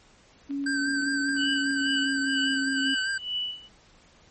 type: tone with pitch glide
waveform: sine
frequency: 280 to 271.9 Hz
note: C#4 to C#4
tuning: +18 to -33 cents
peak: -27 dBFS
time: 0.49-2.95 s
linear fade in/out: 20 ms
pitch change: -51 cents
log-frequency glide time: 1.42-2.63 s
type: clicks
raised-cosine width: 0.3 ms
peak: -34 dBFS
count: 11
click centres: 0.508 / 0.64 / 1.021 / 1.287 / 1.367 / 1.411 / 1.456 / 1.505 / 1.708 / 1.801 / 1.869 s
type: tone with vibrato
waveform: square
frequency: 1561 Hz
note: G6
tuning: 8 cents flat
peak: -27 dBFS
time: 0.66-3.18 s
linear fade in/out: 5 ms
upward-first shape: sine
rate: 5 Hz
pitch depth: 38 cents each way
type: tone with tremolo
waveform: sine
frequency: 2960 Hz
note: F#7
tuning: in tune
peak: -26 dBFS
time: 1.36-3.69 s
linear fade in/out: 50 ms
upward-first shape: sine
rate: 2.1 Hz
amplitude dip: 90%
effects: pink hiss -57 dBFS RMS until 4.3 s + MP3 32 kbps